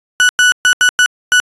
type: tone bursts at uneven times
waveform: 35% pulse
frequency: 1480 Hz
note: F#6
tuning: in tune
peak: -5 dBFS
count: 6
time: 0.2-0.29 / 0.39-0.52 / 0.65-0.73 / 0.81-0.89 / 0.99-1.06 / 1.32-1.4 s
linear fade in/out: 0 ms
effects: resampled to 22050 Hz